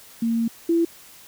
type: tone pair in turn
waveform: sine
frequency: 229.6 / 335.4 Hz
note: A#3 / E4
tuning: -26 / +30 cents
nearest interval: perfect fifth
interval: 656 cents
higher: second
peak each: -19 / -16 dBFS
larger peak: second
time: 0.22-0.48 / 0.69-0.85 s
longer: first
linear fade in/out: 5 ms
effects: white hiss -47 dBFS RMS until 1.27 s